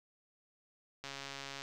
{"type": "click train", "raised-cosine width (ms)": 0.2, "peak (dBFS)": -26, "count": 81, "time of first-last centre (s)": [1.04, 1.62], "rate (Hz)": 138, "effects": ["11-bit"]}